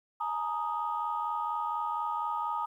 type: chord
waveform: sine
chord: Ab suspended second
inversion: none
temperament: equal with one note detuned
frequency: 848.1 / 932.3 / 1244.5 Hz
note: Ab5 / Bb5 / Eb6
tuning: +36 / 0 / 0 cents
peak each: -36 / -33 / -33 dBFS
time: 0.2-2.66 s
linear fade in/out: 10 ms
effects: tanh soft clip ceiling -21 dBFS + 11-bit